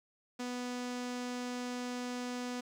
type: tone with low-pass filter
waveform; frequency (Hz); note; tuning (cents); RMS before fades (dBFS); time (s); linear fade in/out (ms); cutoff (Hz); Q
sawtooth; 246.9; B3; 0; -39; 0.39-2.61; 10; 7000; 1.4
effects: 10-bit